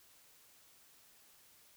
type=silence; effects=white hiss -64 dBFS RMS until 1.76 s